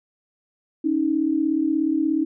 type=tone pair together; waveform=sine; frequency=279.1 / 315.9 Hz; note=C#4 / D#4; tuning=+12 / +26 cents; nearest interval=major second; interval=214 cents; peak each=-23 / -20 dBFS; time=0.84-2.25 s; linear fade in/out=10 ms; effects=none